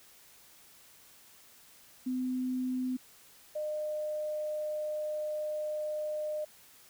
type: tone pair in turn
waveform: sine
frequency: 254.8 / 607.9 Hz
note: C4 / D#5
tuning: -46 / -40 cents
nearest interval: octave + minor third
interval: 1506 cents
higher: second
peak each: -30 / -32 dBFS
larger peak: first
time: 2.06-2.97 / 3.55-6.45 s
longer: second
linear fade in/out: 10 ms
effects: white hiss -58 dBFS RMS until 6.89 s